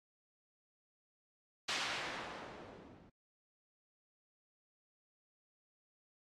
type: noise with low-pass filter sweep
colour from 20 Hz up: blue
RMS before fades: -44 dBFS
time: 1.68-3.1 s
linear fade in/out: 10 ms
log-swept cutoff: 3500 to 210 Hz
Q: 0.7
effects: low-pass 7000 Hz 12 dB/octave + AAC 48 kbps